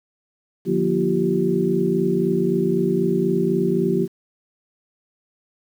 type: tone cluster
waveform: sine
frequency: 150.7 / 179 / 238.3 / 341.4 / 385.3 Hz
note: D3 / F3 / A#3 / F4 / G4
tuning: +45 / +43 / +38 / -39 / -30 cents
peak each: -29 / -22 / -25 / -24 / -21 dBFS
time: 0.65-4.08 s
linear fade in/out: 50 ms
effects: 8-bit